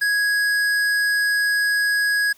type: tone with tanh clipping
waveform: sine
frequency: 1661.2 Hz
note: G#6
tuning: in tune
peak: -19 dBFS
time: 0.01-2.33 s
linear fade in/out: 10 ms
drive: 15 dB
effects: white hiss -54 dBFS RMS until 2.37 s